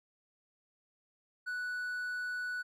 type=tone; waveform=triangle; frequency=1480 Hz; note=F#6; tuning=in tune; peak=-33 dBFS; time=1.46-2.63 s; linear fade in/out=20 ms; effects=none